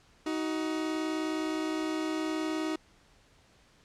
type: tone pair together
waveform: 40% pulse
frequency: 314.2 / 373.6 Hz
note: D#4 / F#4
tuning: +17 / +17 cents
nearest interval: minor third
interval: 300 cents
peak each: -30 / -36 dBFS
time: 0.26-2.76 s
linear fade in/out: 5 ms
effects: pink hiss -62 dBFS RMS until 3.84 s + low-pass 7000 Hz 12 dB/octave